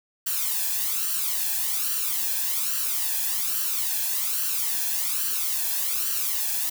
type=noise with flanger; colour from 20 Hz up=blue; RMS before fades=-26 dBFS; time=0.26-6.7 s; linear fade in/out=10 ms; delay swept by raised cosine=0.68 to 1.2 ms; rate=1.2 Hz; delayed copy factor=+0.7; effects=none